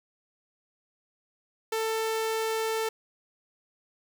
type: tone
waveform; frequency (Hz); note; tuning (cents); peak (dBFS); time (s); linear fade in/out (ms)
sawtooth; 444.3; A4; +17; -23; 1.72-2.89; 5
effects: none